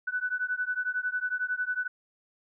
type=beating tone pair; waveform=sine; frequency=1487 / 1498 Hz; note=F#6 / F#6; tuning=+8 / +21 cents; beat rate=11 Hz; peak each=-31 dBFS; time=0.07-1.88 s; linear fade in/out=10 ms; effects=none